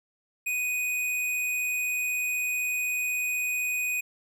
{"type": "tone", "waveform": "square", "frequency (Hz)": 2489, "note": "D#7", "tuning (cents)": 0, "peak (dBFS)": -27, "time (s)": [0.46, 4.01], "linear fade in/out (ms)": 10, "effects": []}